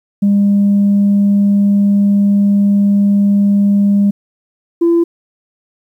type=tone pair in turn; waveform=sine; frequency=201.5 / 338.9 Hz; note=G3 / E4; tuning=+48 / +48 cents; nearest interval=major sixth; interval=900 cents; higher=second; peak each=-6 / -6 dBFS; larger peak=neither; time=0.22-4.11 / 4.81-5.04 s; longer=first; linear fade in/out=10 ms; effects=tanh soft clip ceiling -5 dBFS + 8-bit